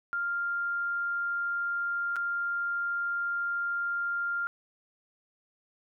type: tone with dropouts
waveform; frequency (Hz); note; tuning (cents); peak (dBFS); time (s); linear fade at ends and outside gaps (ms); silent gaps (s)
sine; 1396.9; F6; 0; -28; 0.13-4.47; 0; 2.159-2.165
effects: none